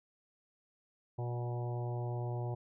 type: harmonic tone with a mistuned harmonic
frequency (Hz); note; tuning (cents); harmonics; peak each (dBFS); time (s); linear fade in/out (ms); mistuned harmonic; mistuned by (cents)
120.7; B2; -39; 1 / 3 / 4 / 5 / 6 / 7 / 8; -35 / -44 / -50 / -48 / -48 / -50 / -54; 1.18-2.55; 10; 6; +21
effects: none